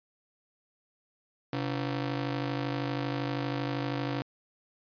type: ring-modulated tone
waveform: sawtooth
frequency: 207.7 Hz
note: G#3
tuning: in tune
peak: -23 dBFS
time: 1.53-4.22 s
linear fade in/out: 0 ms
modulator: 77.5 Hz
effects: resampled to 11025 Hz